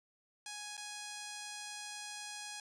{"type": "tone with dropouts", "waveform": "5% pulse", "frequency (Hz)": 832, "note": "G#5", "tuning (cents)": 3, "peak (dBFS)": -31, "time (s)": [0.46, 2.6], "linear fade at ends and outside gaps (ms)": 2, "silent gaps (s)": [0.769, 0.777], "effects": ["resampled to 22050 Hz"]}